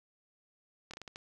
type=slowing click train; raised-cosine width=0.2 ms; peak=-27 dBFS; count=6; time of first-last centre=0.91-1.159 s; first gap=26 ms; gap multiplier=1.33; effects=none